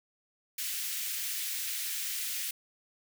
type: high-pass noise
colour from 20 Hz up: white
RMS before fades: -35 dBFS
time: 0.58-2.51 s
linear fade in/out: 5 ms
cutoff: 1800 Hz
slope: 24 dB/octave
effects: none